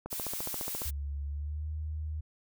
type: click train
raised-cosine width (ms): 1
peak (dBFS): -24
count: 12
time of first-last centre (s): 0.06-0.819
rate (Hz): 14.5
type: noise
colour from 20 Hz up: blue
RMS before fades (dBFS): -37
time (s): 0.1-0.91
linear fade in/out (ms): 20
type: tone with pitch glide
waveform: sine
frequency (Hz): 71.1 to 77.09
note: C#2 to D#2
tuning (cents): +45 to -15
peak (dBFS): -33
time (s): 0.85-2.21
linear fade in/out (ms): 10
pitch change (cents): +140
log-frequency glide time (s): 1.25-1.69
effects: none